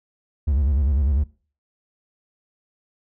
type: tone with vibrato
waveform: triangle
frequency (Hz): 69.9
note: C#2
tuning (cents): +15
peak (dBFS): -15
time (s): 0.47-1.24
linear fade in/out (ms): 10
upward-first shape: square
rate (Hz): 10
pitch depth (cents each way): 120
effects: noise-tail reverb RT60 0.4 s tail -21 dB re dry